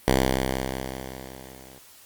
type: tone with level ramp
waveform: 5% pulse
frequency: 65.41 Hz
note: C2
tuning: in tune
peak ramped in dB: -6 to -36 dBFS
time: 0.08-1.79 s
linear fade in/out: 0 ms
effects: white hiss -51 dBFS RMS until 2.05 s + Opus 32 kbps